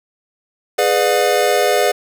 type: chord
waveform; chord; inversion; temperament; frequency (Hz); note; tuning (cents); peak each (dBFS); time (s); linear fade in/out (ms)
square; G# diminished seventh; none; just; 415.3 / 498.4 / 598 / 717.6; G#4 / B4 / D5 / F5; 0 / +16 / +31 / +47; -19; 0.78-1.92; 10
effects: none